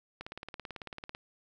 click train, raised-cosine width 0.3 ms, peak -25 dBFS, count 18, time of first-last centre 0.21-1.149 s, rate 18.1 Hz, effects none

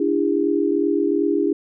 sine tone cluster, 293.4 / 336.1 / 404 Hz, D4 / E4 / G#4, -2 / +34 / -48 cents, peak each -21 dBFS, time 0-1.53 s, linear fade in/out 5 ms, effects none

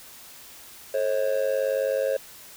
triangle tone with amplitude modulation, 538 Hz, C5, 48 cents sharp, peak -16 dBFS, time 0.94-2.17 s, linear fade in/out 5 ms, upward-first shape sine, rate 99.2 Hz, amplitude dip 90%, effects white hiss -46 dBFS RMS until 2.56 s

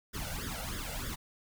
pink noise with flanger, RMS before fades -38 dBFS, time 0.13-1.16 s, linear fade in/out 20 ms, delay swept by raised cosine 0.58 to 1.46 ms, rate 3.2 Hz, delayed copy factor +0.9, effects none

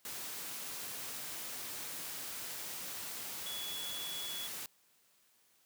sine tone in noise, 3383 Hz, G#7, 31 cents sharp, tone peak -41 dBFS, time 3.46-4.47 s, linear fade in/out 2 ms, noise white, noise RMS -43 dBFS, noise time 0.05-4.66 s, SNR -1 dB, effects white hiss -70 dBFS RMS until 5.65 s + high-pass 100 Hz 12 dB/octave

